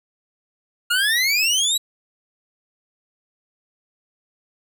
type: exponential sweep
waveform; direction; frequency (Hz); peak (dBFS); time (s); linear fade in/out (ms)
25% pulse; up; 1396.9 to 3951; -13; 0.9-1.78; 10
effects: none